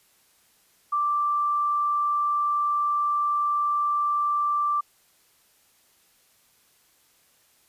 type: tone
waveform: sine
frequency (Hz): 1174.7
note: D6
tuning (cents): 0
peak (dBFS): -21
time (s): 0.92-4.81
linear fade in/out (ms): 10
effects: white hiss -62 dBFS RMS until 7.68 s + resampled to 32000 Hz

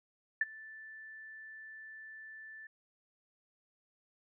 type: tone with ADSR envelope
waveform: sine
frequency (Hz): 1760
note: A6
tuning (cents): 0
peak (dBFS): -24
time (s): 0.41-2.67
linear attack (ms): 4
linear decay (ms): 27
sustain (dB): -23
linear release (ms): 4
effects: none

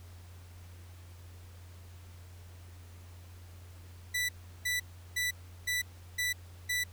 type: tone bursts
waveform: sawtooth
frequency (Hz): 1975.5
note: B6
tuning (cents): 0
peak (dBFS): -26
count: 6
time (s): 4.14-6.84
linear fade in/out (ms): 10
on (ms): 150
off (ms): 360
effects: added 88 Hz sine -48 dBFS peak until 6.92 s + pink hiss -59 dBFS RMS until 6.92 s

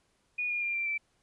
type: tone with pitch steps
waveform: sine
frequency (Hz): 2456 / 2424 / 2392 / 2360 / 2329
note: D#7 / D#7 / D7 / D7 / D7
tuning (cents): -23 / -46 / +31 / +8 / -15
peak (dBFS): -29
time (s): 0.38-0.98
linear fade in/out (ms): 10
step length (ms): 120
effects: pink hiss -72 dBFS RMS until 1.22 s + resampled to 24000 Hz

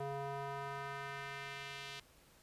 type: tone with band-pass filter sweep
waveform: square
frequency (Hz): 139.3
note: C#3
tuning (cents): +9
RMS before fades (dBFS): -44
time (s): 0-2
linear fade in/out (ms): 5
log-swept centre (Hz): 630 to 3400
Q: 1.3
effects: pink hiss -65 dBFS RMS until 2.42 s + resampled to 32000 Hz

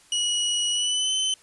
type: tone with pitch glide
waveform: sawtooth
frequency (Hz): 2916 to 3054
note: F#7 to G7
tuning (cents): -26 to -46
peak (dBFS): -19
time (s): 0.12-1.34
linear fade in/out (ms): 2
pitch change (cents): +80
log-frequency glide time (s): 0.71-1.12
effects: white hiss -55 dBFS RMS until 1.42 s + resampled to 24000 Hz

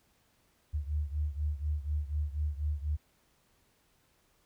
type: beating tone pair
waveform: sine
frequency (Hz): 73.42 / 77.52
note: D2 / D#2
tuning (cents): 0 / -6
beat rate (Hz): 4.1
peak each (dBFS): -32 / -35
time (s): 0.73-2.97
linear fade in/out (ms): 20
effects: pink hiss -70 dBFS RMS until 4.45 s

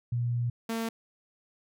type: tone pair in turn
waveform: sine / sawtooth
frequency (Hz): 120 / 226.9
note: B2 / A#3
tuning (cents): -49 / -47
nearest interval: major seventh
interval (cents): 1102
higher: second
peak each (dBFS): -26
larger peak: neither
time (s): 0.12-0.5 / 0.69-0.89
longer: first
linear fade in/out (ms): 5
effects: none

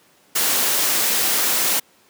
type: noise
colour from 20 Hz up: white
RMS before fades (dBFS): -19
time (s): 0.35-1.8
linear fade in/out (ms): 10
effects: pink hiss -55 dBFS RMS until 2.09 s + high-pass 200 Hz 12 dB/octave

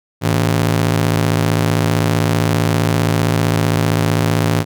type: ring-modulated tone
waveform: sawtooth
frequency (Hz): 131.2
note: C3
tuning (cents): +5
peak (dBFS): -6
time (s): 0.21-4.65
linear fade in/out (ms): 50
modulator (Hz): 27.7
effects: none

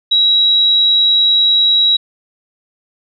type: tone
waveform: sine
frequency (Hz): 3870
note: B7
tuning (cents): -36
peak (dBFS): -8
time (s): 0.11-1.97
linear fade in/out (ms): 10
effects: none

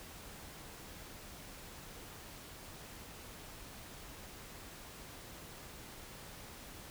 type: silence
effects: pink hiss -51 dBFS RMS until 6.9 s

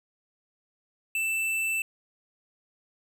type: tone with hard clipping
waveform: sine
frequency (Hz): 2656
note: E7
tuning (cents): +12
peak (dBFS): -27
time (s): 1.15-1.82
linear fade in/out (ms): 2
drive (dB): 12
effects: none

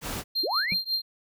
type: noise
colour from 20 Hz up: pink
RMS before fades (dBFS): -33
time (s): 0.01-0.24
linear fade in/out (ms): 50
type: tone with tremolo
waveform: triangle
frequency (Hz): 4186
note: C8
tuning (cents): 0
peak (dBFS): -21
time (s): 0.35-1.02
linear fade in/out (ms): 10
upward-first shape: triangle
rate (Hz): 5.5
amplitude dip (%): 100
type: linear sweep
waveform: sine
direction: up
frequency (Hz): 273.3 to 2465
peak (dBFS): -26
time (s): 0.43-0.74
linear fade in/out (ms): 10
type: tone with exponential decay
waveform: triangle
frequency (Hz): 179.9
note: F#3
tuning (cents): -48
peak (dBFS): -25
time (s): 0.72-0.8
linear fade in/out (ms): 0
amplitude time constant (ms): 17
effects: none

